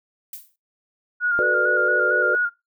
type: noise with exponential decay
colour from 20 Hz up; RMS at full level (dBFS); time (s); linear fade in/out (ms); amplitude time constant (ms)
violet; -32; 0.33-0.56; 2; 48
type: tone with vibrato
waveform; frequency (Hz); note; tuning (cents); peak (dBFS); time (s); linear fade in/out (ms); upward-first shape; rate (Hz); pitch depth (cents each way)
sine; 1430; F6; +41; -18; 1.2-2.5; 50; square; 4.4; 30
type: chord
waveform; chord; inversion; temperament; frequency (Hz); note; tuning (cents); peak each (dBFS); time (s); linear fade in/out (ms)
sine; B minor seventh; second; just; 370.4 / 444.5 / 493.9 / 592.7; F#4 / A4 / B4 / D5; +2 / +18 / 0 / +16; -26 / -28 / -24 / -26; 1.39-2.35; 0
effects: noise-tail reverb RT60 0.2 s tail -20 dB re dry